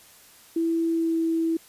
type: tone with pitch glide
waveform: sine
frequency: 330.7 to 327.8 Hz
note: E4 to E4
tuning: +6 to -10 cents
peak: -21 dBFS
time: 0.56-1.57 s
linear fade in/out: 5 ms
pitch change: -16 cents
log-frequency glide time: 0.9-1.18 s
effects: white hiss -52 dBFS RMS until 1.68 s + resampled to 32000 Hz